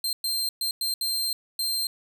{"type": "tone bursts at uneven times", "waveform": "sawtooth", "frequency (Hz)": 4161, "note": "C8", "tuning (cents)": -10, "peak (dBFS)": -22, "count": 6, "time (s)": [[0.04, 0.13], [0.24, 0.49], [0.61, 0.71], [0.81, 0.94], [1.01, 1.33], [1.59, 1.87]], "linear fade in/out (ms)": 2, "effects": []}